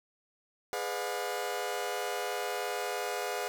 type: chord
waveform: sawtooth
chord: G# diminished seventh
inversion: none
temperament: just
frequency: 415.3 / 498.4 / 598 / 717.6 Hz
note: G#4 / B4 / D5 / F5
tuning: 0 / +16 / +31 / +47 cents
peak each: -34 / -34 / -37 / -33 dBFS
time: 0.73-3.48 s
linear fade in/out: 0 ms
effects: none